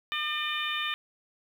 harmonic tone, 603 Hz, D5, 46 cents sharp, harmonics 2 / 3 / 4 / 5 / 6, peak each -35 / -35 / -35 / -35 / -35 dBFS, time 0.12-0.94 s, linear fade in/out 0 ms, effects 9-bit

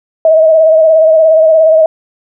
sine tone with vibrato, 637 Hz, D#5, 41 cents sharp, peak -3 dBFS, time 0.25-1.86 s, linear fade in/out 2 ms, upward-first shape sine, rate 17 Hz, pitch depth 41 cents each way, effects none

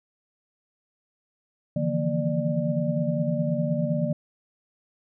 sine tone cluster, 145.9 / 161.7 / 171.4 / 233.9 / 593 Hz, D3 / E3 / F3 / A#3 / D5, -11 / -33 / -32 / +6 / +17 cents, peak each -29 dBFS, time 1.76-4.13 s, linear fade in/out 5 ms, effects none

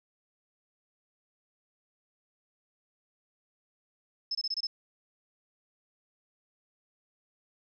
sine tone bursts, 5220 Hz, E8, 18 cents flat, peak -29 dBFS, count 6, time 4.31-4.67 s, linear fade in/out 5 ms, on 40 ms, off 24 ms, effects none

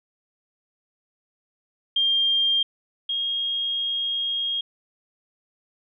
sine tone pair in turn, 3200 / 3256 Hz, G7 / G#7, +35 / -35 cents, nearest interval unison, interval 30 cents, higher second, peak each -18 / -23 dBFS, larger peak first, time 1.96-2.63 / 3.09-4.61 s, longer second, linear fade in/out 5 ms, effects none

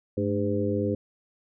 harmonic tone with a mistuned harmonic, 101.4 Hz, G#2, 41 cents flat, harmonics 1 / 2 / 3 / 4 / 5, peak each -30 / -30 / -30 / -30 / -30 dBFS, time 0.17-0.95 s, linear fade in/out 5 ms, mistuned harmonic 2, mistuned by +100 cents, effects none

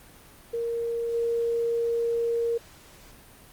sine tone with level steps, 466.2 Hz, A#4, in tune, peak -26 / -23 dBFS, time 0.53-2.58 s, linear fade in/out 10 ms, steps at 1.13 s, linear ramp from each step 20 ms, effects pink hiss -51 dBFS RMS until 3.52 s + Opus 32 kbps

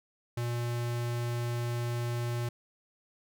square tone, 119.5 Hz, A#2, 43 cents sharp, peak -31 dBFS, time 0.37-2.49 s, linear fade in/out 5 ms, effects none

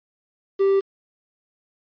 triangle tone with quantisation, 391.4 Hz, G4, 3 cents flat, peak -13 dBFS, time 0.59-0.81 s, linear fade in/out 20 ms, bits 7, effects resampled to 11025 Hz

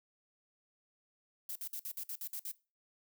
violet noise bursts, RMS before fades -41 dBFS, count 9, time 1.49-2.515 s, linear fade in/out 2 ms, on 65 ms, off 55 ms, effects noise-tail reverb RT60 0.3 s tail -20 dB re dry

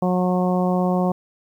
harmonic tone, 181.6 Hz, F#3, 32 cents flat, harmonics 1 / 2 / 3 / 4 / 5 / 6, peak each -19 / -26 / -25 / -26 / -31 / -32 dBFS, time 0.02-1.12 s, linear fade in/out 5 ms, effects 9-bit

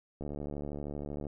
click train, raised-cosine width 2 ms, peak -26 dBFS, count 78, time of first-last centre 0.21-1.268 s, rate 72.8 Hz, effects none

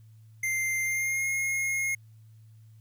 square tone with pitch glide, 2093 to 2149 Hz, C7 to C7, 0 to +46 cents, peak -27 dBFS, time 0.43-1.95 s, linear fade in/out 5 ms, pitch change +46 cents, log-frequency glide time 0.83-1.28 s, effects added 110 Hz sine -50 dBFS peak until 2.8 s + white hiss -72 dBFS RMS until 2.8 s

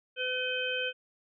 harmonic tone with a mistuned harmonic, 506 Hz, B4, 42 cents sharp, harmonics 1 / 3 / 5 / 6, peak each -35 / -35 / -35 / -35 dBFS, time 0.16-0.93 s, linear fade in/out 50 ms, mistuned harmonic 6, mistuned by +38 cents, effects none

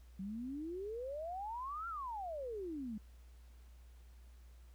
sine exponential two-way sweep, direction up then down, 184.4 to 1396.9 to 203.9 Hz, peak -40 dBFS, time 0.19-2.98 s, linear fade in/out 5 ms, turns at 1.88 s, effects added 60 Hz sine -55 dBFS peak until 4.74 s + pink hiss -71 dBFS RMS until 4.74 s

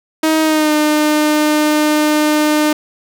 sawtooth tone with pitch glide, 315.7 to 302.7 Hz, D#4 to D#4, +25 to -48 cents, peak -7 dBFS, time 0.23-2.73 s, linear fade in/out 5 ms, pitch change -73 cents, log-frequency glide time 0.42-0.73 s, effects none

